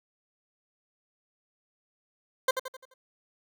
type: tone with echo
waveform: 20% pulse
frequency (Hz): 520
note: C5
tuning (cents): -11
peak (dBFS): -16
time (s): 2.48-2.51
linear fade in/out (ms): 5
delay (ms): 86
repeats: 5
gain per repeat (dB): -7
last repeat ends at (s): 2.94
effects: none